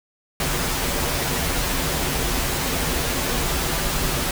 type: noise with comb filter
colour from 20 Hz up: pink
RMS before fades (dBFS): -23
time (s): 0.4-4.31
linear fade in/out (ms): 2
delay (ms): 9.6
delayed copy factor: -0.6
effects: none